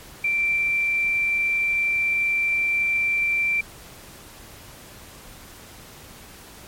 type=tone; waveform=sine; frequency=2349 Hz; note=D7; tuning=in tune; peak=-19 dBFS; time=0.24-3.61 s; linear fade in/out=5 ms; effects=pink hiss -44 dBFS RMS until 6.67 s + MP3 64 kbps